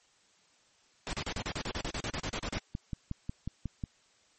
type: noise bursts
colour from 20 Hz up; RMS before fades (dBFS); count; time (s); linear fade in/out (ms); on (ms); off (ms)
pink; -35; 16; 1.07-2.585; 0; 60; 37
type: click train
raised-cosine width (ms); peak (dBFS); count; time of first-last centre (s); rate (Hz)
5; -22; 8; 2.57-3.838; 5.52
effects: white hiss -66 dBFS RMS until 4.38 s + MP3 32 kbps